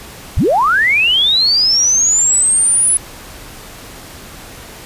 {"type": "linear sweep", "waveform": "sine", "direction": "up", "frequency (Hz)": [39.05, 10240], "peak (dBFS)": -9, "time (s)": [0.37, 2.97], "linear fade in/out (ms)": 0, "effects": ["pink hiss -34 dBFS RMS until 4.85 s", "resampled to 32000 Hz"]}